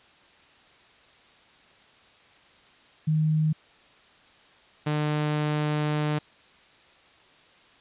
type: tone pair in turn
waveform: sine / sawtooth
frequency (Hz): 155.56 / 150.43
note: D#3 / D3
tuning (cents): 0 / +42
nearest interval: minor second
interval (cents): 58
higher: first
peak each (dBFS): -20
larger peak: neither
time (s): 3.07-3.53 / 4.86-6.19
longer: second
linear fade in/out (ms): 10
effects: white hiss -56 dBFS RMS until 7.8 s + resampled to 8000 Hz